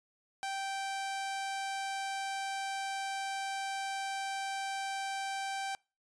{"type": "tone", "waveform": "sawtooth", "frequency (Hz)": 781, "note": "G5", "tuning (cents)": -7, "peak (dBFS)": -31, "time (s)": [0.43, 5.75], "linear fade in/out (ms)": 0, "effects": ["noise-tail reverb RT60 0.3 s tail -26 dB re dry", "resampled to 22050 Hz"]}